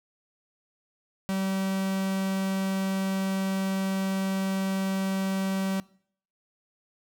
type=tone; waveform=45% pulse; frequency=192.2 Hz; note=G3; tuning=34 cents flat; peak=-26 dBFS; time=1.29-5.8 s; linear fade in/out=0 ms; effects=noise-tail reverb RT60 0.6 s tail -23 dB re dry